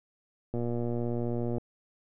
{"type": "click train", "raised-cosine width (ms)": 2, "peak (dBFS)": -20, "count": 125, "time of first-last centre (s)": [0.54, 1.582], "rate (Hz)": 119, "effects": []}